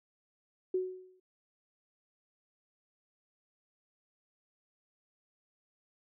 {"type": "tone with exponential decay", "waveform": "sine", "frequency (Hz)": 370.4, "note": "F#4", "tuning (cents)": 2, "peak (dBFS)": -26, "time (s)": [0.74, 1.2], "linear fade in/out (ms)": 5, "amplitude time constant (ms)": 100, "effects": []}